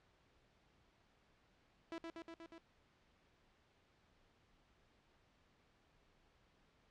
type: tone with echo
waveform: sawtooth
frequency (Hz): 331.1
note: E4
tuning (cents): +8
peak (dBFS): -40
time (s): 1.92-1.98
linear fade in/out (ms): 0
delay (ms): 120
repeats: 5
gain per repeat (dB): -2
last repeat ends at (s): 2.58
effects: pink hiss -73 dBFS RMS until 6.9 s + low-pass 4000 Hz 12 dB/octave